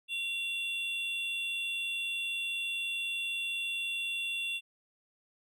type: tone pair together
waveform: triangle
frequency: 2745 / 3471 Hz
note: F7 / A7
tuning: -31 / -24 cents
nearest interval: major third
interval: 407 cents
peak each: -32 / -36 dBFS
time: 0.08-4.61 s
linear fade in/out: 50 ms
effects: none